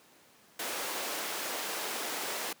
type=high-pass noise; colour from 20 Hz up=pink; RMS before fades=-36 dBFS; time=0.59-2.53 s; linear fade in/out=5 ms; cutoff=390 Hz; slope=12 dB/octave; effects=pink hiss -60 dBFS RMS until 2.6 s + high-pass 200 Hz 12 dB/octave